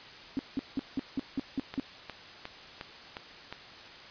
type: tone bursts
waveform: sine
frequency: 270 Hz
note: C#4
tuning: 45 cents flat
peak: -27 dBFS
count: 8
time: 0.37-1.798 s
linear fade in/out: 0 ms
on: 21 ms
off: 180 ms
type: click train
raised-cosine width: 0.3 ms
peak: -22 dBFS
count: 6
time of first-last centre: 1.74-3.526 s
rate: 2.8 Hz
effects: white hiss -48 dBFS RMS until 4.1 s + resampled to 11025 Hz